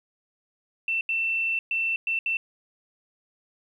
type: tone bursts at uneven times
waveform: sine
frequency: 2682 Hz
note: E7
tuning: 29 cents sharp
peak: -23 dBFS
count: 5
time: 0.88-1.01 / 1.09-1.59 / 1.71-1.96 / 2.07-2.19 / 2.26-2.37 s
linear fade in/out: 2 ms
effects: 10-bit